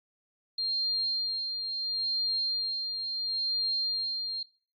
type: tone with tremolo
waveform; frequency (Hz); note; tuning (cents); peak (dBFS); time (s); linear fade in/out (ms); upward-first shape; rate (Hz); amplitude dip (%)
sine; 4199; C8; +5; -26; 0.58-4.43; 5; sine; 0.73; 45
effects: noise-tail reverb RT60 0.4 s tail -18 dB re dry + AAC 32 kbps